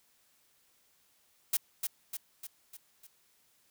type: noise with echo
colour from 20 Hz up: blue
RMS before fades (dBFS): -28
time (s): 1.53-1.57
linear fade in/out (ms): 5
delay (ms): 300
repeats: 5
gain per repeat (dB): -5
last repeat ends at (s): 3.07
effects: white hiss -69 dBFS RMS until 3.7 s